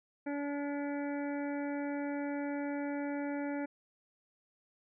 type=harmonic tone; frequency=286.4 Hz; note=D4; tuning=43 cents flat; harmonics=1 / 2 / 3 / 5 / 6 / 7 / 8; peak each=-35 / -41 / -45 / -49 / -51 / -52 / -53 dBFS; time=0.26-3.66 s; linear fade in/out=10 ms; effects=none